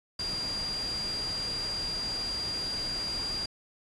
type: tone in noise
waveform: sine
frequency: 4781 Hz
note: D8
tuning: 30 cents sharp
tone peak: -31 dBFS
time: 0.19-3.46 s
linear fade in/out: 5 ms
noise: pink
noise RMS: -40 dBFS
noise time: 0.19-3.46 s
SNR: +6 dB
effects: resampled to 24000 Hz